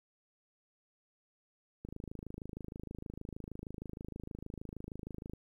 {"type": "click train", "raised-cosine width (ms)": 3, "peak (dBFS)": -30, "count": 93, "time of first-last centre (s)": [1.85, 5.335], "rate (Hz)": 26.4, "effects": ["11-bit"]}